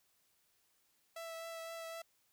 sawtooth tone with vibrato, 659.3 Hz, E5, in tune, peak -40 dBFS, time 1.16-2.02 s, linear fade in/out 5 ms, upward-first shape triangle, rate 3.9 Hz, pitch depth 15 cents each way, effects white hiss -75 dBFS RMS until 2.32 s

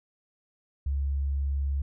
sine tone, 69.5 Hz, C#2, 5 cents sharp, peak -25 dBFS, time 0.86-1.82 s, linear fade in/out 5 ms, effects none

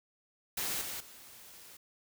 white noise with level steps, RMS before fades -35 / -40 / -53 dBFS, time 0.57-1.77 s, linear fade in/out 5 ms, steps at 0.81 / 1 s, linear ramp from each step 5 ms, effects none

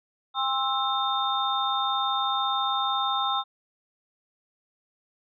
sine tone cluster, 803 / 1057 / 1319 / 3635 Hz, G5 / C6 / E6 / A#7, +41 / +17 / +1 / -44 cents, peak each -29 dBFS, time 0.34-3.44 s, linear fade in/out 50 ms, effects none

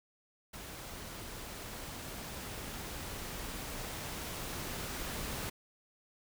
pink noise with level ramp, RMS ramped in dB -46 to -39 dBFS, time 0.53-5.5 s, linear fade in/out 10 ms, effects none

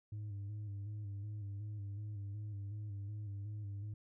sine tone with vibrato, 102.7 Hz, G#2, 19 cents flat, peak -38 dBFS, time 0.12-3.94 s, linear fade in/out 5 ms, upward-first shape square, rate 2.7 Hz, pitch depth 44 cents each way, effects tanh soft clip ceiling -40 dBFS

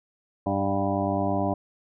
harmonic tone with a mistuned harmonic, 98.3 Hz, G2, 5 cents sharp, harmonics 1 / 2 / 3 / 4 / 6 / 7 / 8 / 9 / 10, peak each -31 / -30 / -29 / -35 / -30 / -30 / -33 / -42 / -35 dBFS, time 0.46-1.54 s, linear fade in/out 5 ms, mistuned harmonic 7, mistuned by +24 cents, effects none

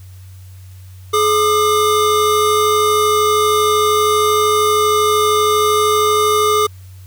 square tone pair together, 424.3 / 1200.1 Hz, G#4 / D6, +37 / +37 cents, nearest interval octave + tritone, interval 1800 cents, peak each -15 dBFS, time 1.13-6.67 s, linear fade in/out 10 ms, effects added 93 Hz sine -34 dBFS peak until 7.06 s + white hiss -50 dBFS RMS until 7.06 s

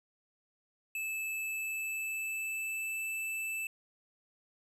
square tone with pitch glide, 2618 to 2639 Hz, E7 to E7, -13 to +1 cents, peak -35 dBFS, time 0.95-3.67 s, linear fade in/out 2 ms, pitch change +14 cents, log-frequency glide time 1.35-3.03 s, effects none

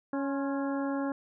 harmonic tone with a mistuned harmonic, 277.2 Hz, C#4, in tune, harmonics 1 / 2 / 3 / 4 / 5 / 6, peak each -30 / -36 / -40 / -42 / -44 / -46 dBFS, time 0.13-1.12 s, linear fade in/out 2 ms, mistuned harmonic 4, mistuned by -53 cents, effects none

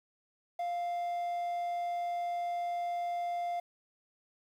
triangle tone with quantisation, 698.5 Hz, F5, in tune, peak -30 dBFS, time 0.59-3.6 s, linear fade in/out 5 ms, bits 10, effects none

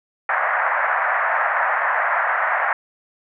white band-pass noise, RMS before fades -20 dBFS, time 0.29-2.73 s, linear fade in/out 2 ms, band 620 to 1900 Hz, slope 48 dB/octave, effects none

